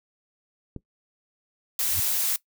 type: click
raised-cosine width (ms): 3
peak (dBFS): -22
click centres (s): 0.763
type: noise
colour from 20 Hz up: blue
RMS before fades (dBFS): -25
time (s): 1.79-2.36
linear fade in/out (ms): 2
type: tone with exponential growth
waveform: triangle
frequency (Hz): 86.7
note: F2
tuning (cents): -12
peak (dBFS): -25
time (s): 1.87-2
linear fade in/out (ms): 5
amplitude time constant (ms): 28
effects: noise-tail reverb RT60 0.1 s tail -19 dB re dry